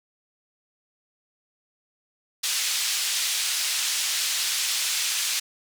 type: band-pass noise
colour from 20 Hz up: pink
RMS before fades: -26 dBFS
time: 2.43-5.4 s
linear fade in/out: 10 ms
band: 3200 to 9100 Hz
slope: 12 dB/octave
effects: none